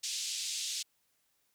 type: band-pass noise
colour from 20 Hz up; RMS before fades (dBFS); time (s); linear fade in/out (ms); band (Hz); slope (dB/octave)
white; -37; 0.03-0.83; 10; 3000 to 7400; 24
effects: white hiss -75 dBFS RMS until 1.54 s